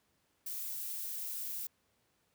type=noise; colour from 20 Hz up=violet; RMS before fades=-40 dBFS; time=0.46-1.67 s; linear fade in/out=5 ms; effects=pink hiss -75 dBFS RMS until 2.34 s + high-pass 80 Hz 12 dB/octave